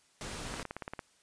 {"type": "noise", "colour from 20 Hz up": "pink", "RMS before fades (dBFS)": -41, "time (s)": [0.21, 0.63], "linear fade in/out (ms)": 0}
{"type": "click train", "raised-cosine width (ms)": 0.5, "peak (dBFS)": -23, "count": 9, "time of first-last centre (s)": [0.54, 0.992], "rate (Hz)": 17.7}
{"effects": ["white hiss -67 dBFS RMS until 1.22 s", "resampled to 22050 Hz"]}